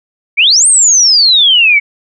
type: exponential two-way sweep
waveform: sine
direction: up then down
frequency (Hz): 2193 to 8870 to 2193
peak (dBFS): -4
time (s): 0.37-1.8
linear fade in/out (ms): 20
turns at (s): 0.67
effects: none